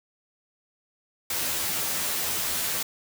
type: noise with comb filter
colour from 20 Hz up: white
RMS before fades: -28 dBFS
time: 1.3-2.83 s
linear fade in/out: 5 ms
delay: 12 ms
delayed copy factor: +0.95
effects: none